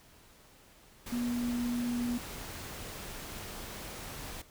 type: tone in noise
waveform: sine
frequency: 241.3 Hz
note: B3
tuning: 40 cents flat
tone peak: -30 dBFS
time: 1.12-2.18 s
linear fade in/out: 5 ms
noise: pink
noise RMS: -43 dBFS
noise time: 1.06-4.42 s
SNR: +10 dB
effects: pink hiss -59 dBFS RMS until 4.5 s